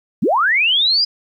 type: linear sweep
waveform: sine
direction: up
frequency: 138.59 to 4978 Hz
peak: -12 dBFS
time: 0.22-1.05 s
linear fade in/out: 10 ms
effects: 9-bit